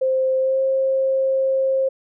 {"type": "tone with pitch glide", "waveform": "sine", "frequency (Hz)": [523.3, 532.4], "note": ["C5", "C5"], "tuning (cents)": [0, 30], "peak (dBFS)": -16, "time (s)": [0.01, 1.89], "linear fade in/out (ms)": 10, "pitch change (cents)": 30, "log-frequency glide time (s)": [0.38, 0.6], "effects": []}